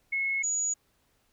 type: tone pair in turn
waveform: sine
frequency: 2181 / 6829 Hz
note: C#7 / G#8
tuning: -29 / +47 cents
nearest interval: octave + minor sixth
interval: 1976 cents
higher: second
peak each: -26 dBFS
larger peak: neither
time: 0.12-0.43 / 0.43-0.74 s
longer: neither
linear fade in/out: 10 ms
effects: pink hiss -70 dBFS RMS until 1.32 s